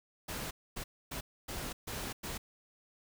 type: noise bursts at uneven times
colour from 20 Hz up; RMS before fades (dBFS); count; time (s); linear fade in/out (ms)
pink; -40; 6; 0.28-0.51 / 0.76-0.84 / 1.11-1.21 / 1.48-1.73 / 1.87-2.13 / 2.23-2.38; 10
effects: none